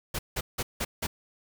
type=noise bursts; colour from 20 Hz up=pink; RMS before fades=-30 dBFS; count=5; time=0.14-1.07 s; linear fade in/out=10 ms; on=50 ms; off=170 ms; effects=none